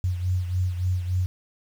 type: beating tone pair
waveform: sine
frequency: 90.5 / 94 Hz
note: F#2 / F#2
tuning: -38 / +28 cents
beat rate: 3.5 Hz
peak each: -23 / -30 dBFS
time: 0.04-1.26 s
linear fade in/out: 0 ms
effects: 8-bit